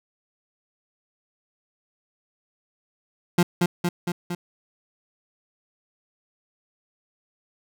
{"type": "tone with echo", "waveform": "30% pulse", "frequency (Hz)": 175.1, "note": "F3", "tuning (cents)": 5, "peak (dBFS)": -12, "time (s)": [3.38, 3.43], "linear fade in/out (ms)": 5, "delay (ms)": 230, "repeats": 4, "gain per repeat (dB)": -3, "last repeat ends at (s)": 4.35, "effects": []}